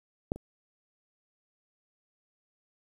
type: clicks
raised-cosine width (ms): 2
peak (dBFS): -15 / -29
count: 2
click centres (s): 0.319 / 0.36
effects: 9-bit